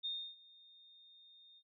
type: tone with ADSR envelope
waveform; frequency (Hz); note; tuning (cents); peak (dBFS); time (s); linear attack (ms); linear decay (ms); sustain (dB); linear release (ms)
sine; 3663; A#7; -31; -36; 0.03-1.63; 23; 300; -23; 56
effects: none